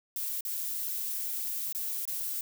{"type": "noise with dropouts", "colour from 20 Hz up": "violet", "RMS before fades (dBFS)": -34, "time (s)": [0.16, 2.41], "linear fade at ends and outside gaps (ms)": 2, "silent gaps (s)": [[0.408, 0.45], [1.726, 1.748], [2.053, 2.076]], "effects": []}